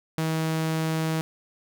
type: tone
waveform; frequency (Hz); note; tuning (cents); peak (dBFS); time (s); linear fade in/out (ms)
sawtooth; 160; D#3; +49; -20; 0.18-1.21; 0
effects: none